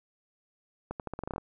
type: accelerating click train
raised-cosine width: 1 ms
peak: -21 dBFS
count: 11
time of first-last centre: 0.91-1.381 s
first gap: 88 ms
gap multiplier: 0.85
effects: none